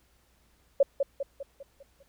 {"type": "tone with echo", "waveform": "sine", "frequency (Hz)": 554.4, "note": "C#5", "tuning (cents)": 0, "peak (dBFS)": -16, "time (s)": [0.8, 0.83], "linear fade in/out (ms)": 5, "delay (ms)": 200, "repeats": 6, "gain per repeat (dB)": -6, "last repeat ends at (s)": 2.03, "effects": ["added 60 Hz sine -67 dBFS peak until 2.08 s", "pink hiss -67 dBFS RMS until 2.08 s"]}